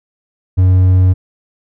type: tone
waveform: triangle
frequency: 92.4 Hz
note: F#2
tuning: 2 cents flat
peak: -4 dBFS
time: 0.57-1.14 s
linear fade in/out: 20 ms
effects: none